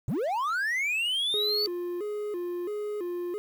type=linear sweep; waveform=triangle; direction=up; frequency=95.8 to 4567 Hz; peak=-24 dBFS; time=0.08-1.66 s; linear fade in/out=0 ms
type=tone with vibrato; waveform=triangle; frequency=383.6 Hz; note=G4; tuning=37 cents flat; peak=-28 dBFS; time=1.34-3.38 s; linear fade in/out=0 ms; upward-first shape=square; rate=1.5 Hz; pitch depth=150 cents each way
effects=9-bit